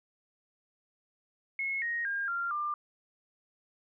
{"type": "tone with pitch steps", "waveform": "sine", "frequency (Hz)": [2176, 1872.6, 1611.4, 1386.7, 1193.3], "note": ["C#7", "A#6", "G6", "F6", "D6"], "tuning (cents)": [-33, 7, 47, -13, 27], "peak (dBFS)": -30, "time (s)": [1.59, 2.74], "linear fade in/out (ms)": 2, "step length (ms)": 230, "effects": []}